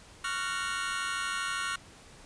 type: chord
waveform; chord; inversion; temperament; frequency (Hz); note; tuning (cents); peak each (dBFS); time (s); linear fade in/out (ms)
sawtooth; Gb major seventh; second; just; 1110 / 1387.5 / 1480 / 1850; Db6 / F6 / Gb6 / Bb6; +2 / -12 / 0 / -14; -33 / -31 / -33 / -35; 0.24-1.76; 5
effects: pink hiss -53 dBFS RMS until 2.25 s + resampled to 22050 Hz